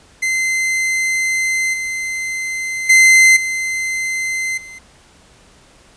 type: tone with level steps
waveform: 45% pulse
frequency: 2069 Hz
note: C7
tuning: 20 cents flat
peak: -15 / -20 / -6 / -18 / -33 dBFS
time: 0.22-4.79 s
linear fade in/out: 10 ms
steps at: 1.73 / 2.89 / 3.36 / 4.57 s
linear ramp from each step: 10 ms
effects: pink hiss -48 dBFS RMS until 5.96 s + resampled to 22050 Hz